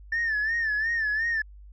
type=tone with vibrato; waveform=sine; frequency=1776 Hz; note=A6; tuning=16 cents sharp; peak=-22 dBFS; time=0.12-1.42 s; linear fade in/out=5 ms; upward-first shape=sine; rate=2.8 Hz; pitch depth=91 cents each way; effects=tanh soft clip ceiling -21 dBFS + added 50 Hz sine -44 dBFS peak until 1.72 s